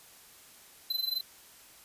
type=tone with amplitude modulation; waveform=square; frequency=4047 Hz; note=B7; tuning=42 cents sharp; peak=-27 dBFS; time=0.9-1.21 s; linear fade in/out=5 ms; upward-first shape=sine; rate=23.1 Hz; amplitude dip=85%; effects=white hiss -55 dBFS RMS until 1.84 s + resampled to 32000 Hz